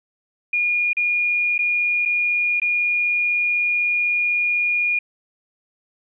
sine tone with dropouts, 2432 Hz, D#7, 40 cents flat, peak -17 dBFS, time 0.53-4.99 s, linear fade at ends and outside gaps 5 ms, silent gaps 0.932-0.968 / 1.58-1.589 / 2.053-2.057 / 2.6-2.617 s, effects none

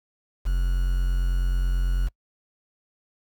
triangle tone with quantisation, 44.59 Hz, F1, 37 cents sharp, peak -18 dBFS, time 0.45-2.09 s, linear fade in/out 20 ms, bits 7, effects noise-tail reverb RT60 0.1 s tail -25 dB re dry

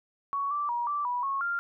sine tone with pitch steps, 1118 / 1168 / 954 / 1167 / 978 / 1097 / 1394 Hz, C#6 / D6 / A#5 / D6 / B5 / C#6 / F6, +14 / -10 / +40 / -11 / -17 / -18 / -4 cents, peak -27 dBFS, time 0.33-1.59 s, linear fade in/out 0 ms, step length 180 ms, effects none

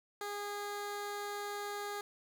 15% pulse tone, 409.7 Hz, G#4, 24 cents flat, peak -32 dBFS, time 0.21-2.01 s, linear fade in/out 2 ms, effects none

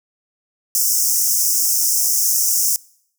pink high-pass noise, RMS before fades -17 dBFS, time 0.75-2.76 s, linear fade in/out 0 ms, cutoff 5300 Hz, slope 96 dB/octave, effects noise-tail reverb RT60 0.7 s tail -24 dB re dry

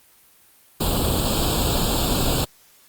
pink noise with comb filter, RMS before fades -21 dBFS, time 0.8-2.45 s, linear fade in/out 10 ms, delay 0.25 ms, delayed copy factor +0.95, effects white hiss -54 dBFS RMS until 2.88 s + Opus 32 kbps

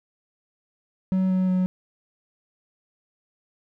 triangle tone with pitch steps, 187.7 / 185.97 / 184.26 Hz, F#3 / F#3 / F#3, +25 / +9 / -7 cents, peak -17 dBFS, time 1.12-1.66 s, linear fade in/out 0 ms, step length 180 ms, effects none

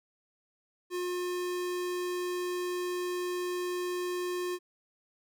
square tone, 358 Hz, F4, 43 cents sharp, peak -32 dBFS, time 0.9-4.59 s, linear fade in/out 50 ms, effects none

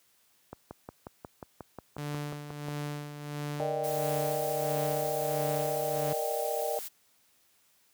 click train, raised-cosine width 1 ms, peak -26 dBFS, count 13, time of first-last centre 0.53-2.684 s, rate 5.57 Hz
sawtooth tone with tremolo, 146.83 Hz, D3, in tune, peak -29 dBFS, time 1.98-6.13 s, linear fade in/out 0 ms, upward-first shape sine, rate 1.5 Hz, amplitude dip 60%
sine chord, Eb major seventh, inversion second, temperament equal, 466.2 / 587.3 / 622.3 / 784 Hz, Bb4 / D5 / Eb5 / G5, 0 / 0 / 0 / 0 cents, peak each -35 dBFS, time 3.6-6.79 s, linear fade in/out 0 ms
blue noise, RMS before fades -40 dBFS, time 3.83-6.89 s, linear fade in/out 20 ms
effects white hiss -67 dBFS RMS until 7.93 s + high-pass 60 Hz 12 dB/octave

